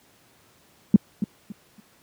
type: tone with echo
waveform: sine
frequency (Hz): 205.5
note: G#3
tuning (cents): -18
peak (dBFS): -7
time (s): 0.94-0.96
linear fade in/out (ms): 2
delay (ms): 280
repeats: 3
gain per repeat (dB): -12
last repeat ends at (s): 1.8
effects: pink hiss -58 dBFS RMS until 2.02 s + high-pass 100 Hz 12 dB/octave